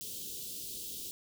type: band-stop noise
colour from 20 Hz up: white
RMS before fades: -42 dBFS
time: 0.01-1.11 s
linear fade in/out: 0 ms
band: 500 to 3000 Hz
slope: 48 dB/octave
effects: none